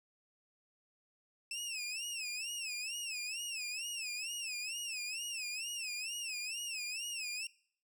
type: tone with vibrato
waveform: 20% pulse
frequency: 2637 Hz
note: E7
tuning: in tune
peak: -33 dBFS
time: 1.51-7.47 s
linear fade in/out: 2 ms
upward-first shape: sine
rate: 2.2 Hz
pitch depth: 160 cents each way
effects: noise-tail reverb RT60 0.6 s tail -23 dB re dry